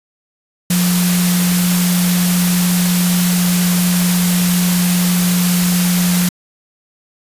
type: tone in noise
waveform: sine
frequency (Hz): 177.9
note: F3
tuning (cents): +32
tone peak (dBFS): -12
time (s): 0.7-6.29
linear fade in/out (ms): 5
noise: white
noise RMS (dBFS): -19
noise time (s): 0.7-6.29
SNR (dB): +4
effects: resampled to 32000 Hz